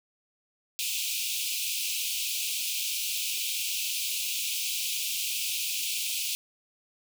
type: high-pass noise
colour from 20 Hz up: pink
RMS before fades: -31 dBFS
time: 0.79-6.35 s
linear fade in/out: 0 ms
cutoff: 2400 Hz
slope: 96 dB/octave
effects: none